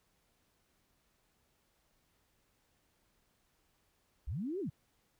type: linear two-way sweep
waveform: sine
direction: up then down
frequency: 44.7 to 415.3 to 102.4 Hz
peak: -35 dBFS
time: 4.27-4.7 s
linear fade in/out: 10 ms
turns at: 4.6 s
effects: pink hiss -75 dBFS RMS until 5.19 s